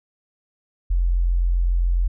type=tone; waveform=sine; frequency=43.65 Hz; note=F1; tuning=in tune; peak=-16 dBFS; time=0.9-2.08 s; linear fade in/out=10 ms; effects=none